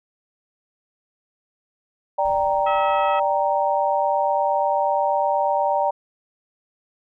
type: chord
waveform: sine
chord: G minor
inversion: second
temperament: equal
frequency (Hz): 587.3 / 784 / 932.3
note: D5 / G5 / Bb5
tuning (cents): 0 / 0 / 0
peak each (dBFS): -22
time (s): 2.18-5.91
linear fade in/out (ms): 10
type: noise with exponential decay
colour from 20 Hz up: brown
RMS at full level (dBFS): -41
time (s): 2.25-4.6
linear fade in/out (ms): 2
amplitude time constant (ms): 510
type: harmonic tone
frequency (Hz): 646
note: E5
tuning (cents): -35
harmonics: 2 / 3 / 4 / 5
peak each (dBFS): -24 / -34 / -33 / -39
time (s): 2.66-3.2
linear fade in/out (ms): 10
effects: none